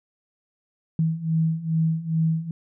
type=beating tone pair; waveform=sine; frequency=160 / 162.4 Hz; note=D#3 / E3; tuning=+49 / -26 cents; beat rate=2.4 Hz; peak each=-25 / -22 dBFS; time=0.99-2.51 s; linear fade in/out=2 ms; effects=none